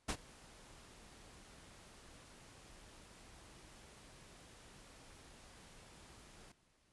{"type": "noise with ADSR envelope", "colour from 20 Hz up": "pink", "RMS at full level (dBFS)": -36, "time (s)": [0.08, 6.52], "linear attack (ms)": 13, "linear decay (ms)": 66, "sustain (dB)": -23, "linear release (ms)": 4, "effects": ["pink hiss -74 dBFS RMS until 6.92 s", "resampled to 24000 Hz"]}